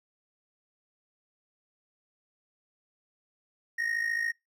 triangle tone with amplitude modulation, 1863 Hz, A#6, 2 cents flat, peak -23 dBFS, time 3.78-4.32 s, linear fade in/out 10 ms, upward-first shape sine, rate 54.1 Hz, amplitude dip 70%, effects noise-tail reverb RT60 0.2 s tail -26 dB re dry

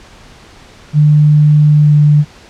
sine tone with pitch glide, 150 to 148.45 Hz, D3 to D3, +37 to +19 cents, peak -4 dBFS, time 0.93-2.25 s, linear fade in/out 50 ms, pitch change -18 cents, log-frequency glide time 1.69-1.98 s, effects pink hiss -39 dBFS RMS until 2.49 s + low-pass 6000 Hz 12 dB/octave

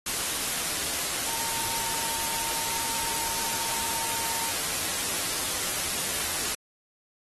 sine tone in noise, 913 Hz, A#5, 36 cents flat, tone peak -37 dBFS, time 1.27-4.51 s, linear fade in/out 5 ms, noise white, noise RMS -29 dBFS, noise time 0.06-6.55 s, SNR -11 dB, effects AAC 32 kbps

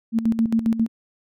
sine tone with tremolo, 226.4 Hz, A3, 50 cents sharp, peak -15 dBFS, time 0.12-0.88 s, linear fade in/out 50 ms, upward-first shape square, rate 7.4 Hz, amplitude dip 70%, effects none

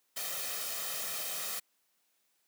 white noise with comb filter, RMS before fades -37 dBFS, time 0.16-1.6 s, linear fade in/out 10 ms, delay 1.6 ms, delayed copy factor +0.7, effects white hiss -75 dBFS RMS until 2.47 s + high-pass 200 Hz 12 dB/octave

